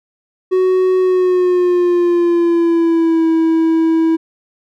triangle tone with pitch glide, 371.5 to 325.3 Hz, F#4 to E4, +7 to -23 cents, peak -8 dBFS, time 0.51-4.17 s, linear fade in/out 20 ms, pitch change -230 cents, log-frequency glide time 0.99-3.27 s, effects none

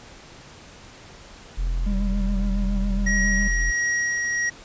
triangle tone, 42.42 Hz, F1, 50 cents flat, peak -19 dBFS, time 1.57-3.72 s, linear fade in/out 20 ms
triangle tone with vibrato, 198 Hz, G3, 18 cents sharp, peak -23 dBFS, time 1.86-3.48 s, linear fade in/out 10 ms, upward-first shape sine, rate 7.2 Hz, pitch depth 51 cents each way
square tone with tremolo, 1900 Hz, A#6, 33 cents sharp, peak -21 dBFS, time 3.06-4.5 s, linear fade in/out 10 ms, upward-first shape sine, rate 1.5 Hz, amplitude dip 25%
effects pink hiss -45 dBFS RMS until 4.64 s + resampled to 16000 Hz

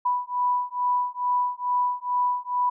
sine beating tone pair, 986 / 988.3 Hz, B5 / B5, -3 / +1 cents, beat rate 2.3 Hz, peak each -25 / -25 dBFS, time 0.05-2.7 s, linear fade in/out 10 ms, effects none

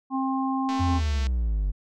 harmonic tone, 265.7 Hz, C4, 27 cents sharp, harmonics 1 / 3 / 4, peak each -25 / -30 / -31 dBFS, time 0.1-1.01 s, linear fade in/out 50 ms
click train, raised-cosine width 0.2 ms, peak -21 dBFS, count 130, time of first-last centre 0.69-1.268 s, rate 223 Hz
triangle exponential sweep, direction down, 92.5 to 46.25 Hz, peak -20 dBFS, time 0.79-1.72 s, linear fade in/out 20 ms
effects none

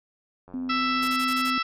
click train, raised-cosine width 1 ms, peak -34 dBFS, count 58, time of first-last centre 0.48-1.109 s, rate 90.6 Hz
sine tone, 256.8 Hz, C4, 32 cents flat, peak -28 dBFS, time 0.54-1.58 s, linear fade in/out 0 ms
harmonic tone, 661 Hz, E5, 5 cents sharp, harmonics 2 / 3 / 4 / 5 / 6 / 7 / 8, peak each -25 / -33 / -31 / -36 / -38 / -40 / -35 dBFS, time 0.69-1.63 s, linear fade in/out 10 ms
white noise bursts, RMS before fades -37 dBFS, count 6, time 1.02-1.506 s, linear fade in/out 10 ms, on 61 ms, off 24 ms
effects resampled to 32000 Hz

